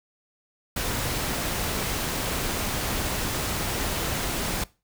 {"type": "noise", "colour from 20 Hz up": "pink", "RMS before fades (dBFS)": -28, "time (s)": [0.76, 4.64], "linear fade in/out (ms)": 5, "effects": ["noise-tail reverb RT60 0.3 s tail -21 dB re dry"]}